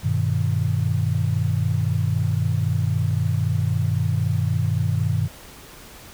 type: chord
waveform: sine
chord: G augmented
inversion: none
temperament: equal with one note detuned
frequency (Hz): 98 / 121.84 / 155.56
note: G2 / B2 / D#3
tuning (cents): 0 / -23 / 0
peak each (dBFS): -22 / -23 / -24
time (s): 0.03-5.28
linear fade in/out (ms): 20
effects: pink hiss -43 dBFS RMS until 6.13 s